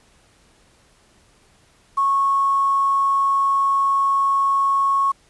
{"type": "tone with quantisation", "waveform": "sine", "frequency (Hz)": 1100, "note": "C#6", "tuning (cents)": -14, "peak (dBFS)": -15, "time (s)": [1.97, 5.12], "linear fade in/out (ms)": 10, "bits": 7, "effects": ["pink hiss -56 dBFS RMS until 5.29 s", "resampled to 24000 Hz"]}